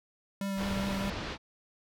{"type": "tone with vibrato", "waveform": "square", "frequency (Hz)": 196, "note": "G3", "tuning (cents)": 0, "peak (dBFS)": -32, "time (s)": [0.41, 1.1], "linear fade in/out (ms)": 2, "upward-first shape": "sine", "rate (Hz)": 4.9, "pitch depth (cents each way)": 15}
{"type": "low-pass noise", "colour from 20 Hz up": "pink", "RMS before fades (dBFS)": -37, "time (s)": [0.56, 1.38], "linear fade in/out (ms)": 50, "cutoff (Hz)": 4800, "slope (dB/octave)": 24}
{"effects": []}